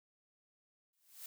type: noise with exponential growth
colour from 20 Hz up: blue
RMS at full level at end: -45 dBFS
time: 0.93-1.26 s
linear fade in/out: 2 ms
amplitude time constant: 70 ms
effects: none